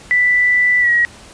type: tone with pitch glide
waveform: sine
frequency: 1978 to 1905.1 Hz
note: B6 to A#6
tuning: +2 to +37 cents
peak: -10 dBFS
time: 0.11-1.05 s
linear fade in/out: 0 ms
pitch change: -65 cents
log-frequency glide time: 0.8-0.9 s
effects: pink hiss -40 dBFS RMS until 1.33 s + resampled to 22050 Hz